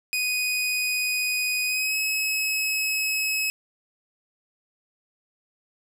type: tone with pitch glide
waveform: sawtooth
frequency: 2489 to 2568 Hz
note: D#7 to E7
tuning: 0 to -46 cents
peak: -20 dBFS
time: 0.13-3.5 s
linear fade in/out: 0 ms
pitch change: +54 cents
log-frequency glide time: 1.66-1.96 s
effects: none